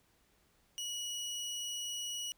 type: tone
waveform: 25% pulse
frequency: 2919 Hz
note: F#7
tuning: 24 cents flat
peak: -34 dBFS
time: 0.78-2.32 s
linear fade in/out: 0 ms
effects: pink hiss -71 dBFS RMS until 2.37 s